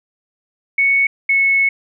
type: tone pair in turn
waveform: sine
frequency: 2217 / 2199 Hz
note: C#7 / C#7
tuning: 0 / -14 cents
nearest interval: unison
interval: 14 cents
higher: first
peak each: -11 dBFS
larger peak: neither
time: 0.78-1.07 / 1.29-1.69 s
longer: second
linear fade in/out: 5 ms
effects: none